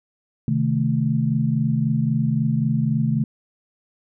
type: chord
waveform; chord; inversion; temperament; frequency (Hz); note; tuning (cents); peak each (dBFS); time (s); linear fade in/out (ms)
sine; A diminished; first; equal with one note detuned; 130.81 / 154.58 / 220; C3 / Eb3 / A3; 0 / -11 / 0; -22; 0.48-3.24; 2
effects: none